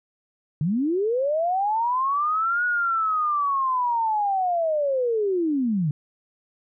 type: linear two-way sweep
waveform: sine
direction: up then down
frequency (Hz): 138.59 to 1464 to 138.59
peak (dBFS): -20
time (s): 0.61-5.91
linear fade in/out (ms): 2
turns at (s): 2.65
effects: none